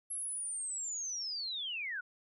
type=linear sweep; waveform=sine; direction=down; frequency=11175 to 1406 Hz; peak=-36 dBFS; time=0.1-2.01 s; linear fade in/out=10 ms; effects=none